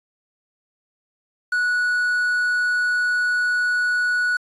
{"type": "tone with quantisation", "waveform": "triangle", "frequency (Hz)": 1469, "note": "F#6", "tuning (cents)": -13, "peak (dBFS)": -16, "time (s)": [1.52, 4.37], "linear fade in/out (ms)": 5, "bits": 7, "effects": ["resampled to 24000 Hz"]}